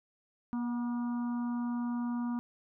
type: harmonic tone with a mistuned harmonic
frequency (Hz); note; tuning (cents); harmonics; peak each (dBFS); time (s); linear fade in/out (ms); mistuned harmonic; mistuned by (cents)
240; B3; -49; 1 / 3 / 4 / 5 / 6; -31 / -51 / -45 / -49 / -55; 0.53-2.39; 0; 3; +27
effects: none